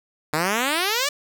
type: exponential sweep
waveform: 5% pulse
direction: up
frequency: 146.83 to 597 Hz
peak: -9 dBFS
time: 0.33-1.09 s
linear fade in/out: 5 ms
effects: none